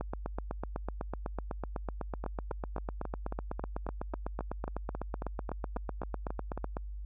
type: two click trains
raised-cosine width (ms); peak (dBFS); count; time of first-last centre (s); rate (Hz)
1; -21 / -23; 55 / 17; 0.01-6.768 / 2.24-6.576; 7.99 / 3.69
effects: added 50 Hz sine -38 dBFS peak until 7.05 s